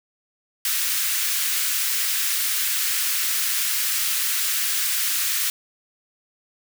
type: high-pass noise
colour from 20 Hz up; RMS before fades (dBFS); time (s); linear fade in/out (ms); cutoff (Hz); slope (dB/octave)
white; -23; 0.65-5.5; 2; 1400; 24
effects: none